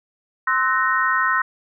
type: tone cluster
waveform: sine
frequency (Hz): 1045 / 1304 / 1502 / 1854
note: C6 / E6 / F#6 / A#6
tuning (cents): -2 / -19 / +26 / -10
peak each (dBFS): -22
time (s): 0.47-1.42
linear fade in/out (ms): 5
effects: none